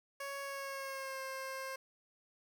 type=tone with pitch glide; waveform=15% pulse; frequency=556 to 530.9 Hz; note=C#5 to C5; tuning=+5 to +25 cents; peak=-34 dBFS; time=0.2-1.76 s; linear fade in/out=5 ms; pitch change=-80 cents; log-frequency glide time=0.42-1.21 s; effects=none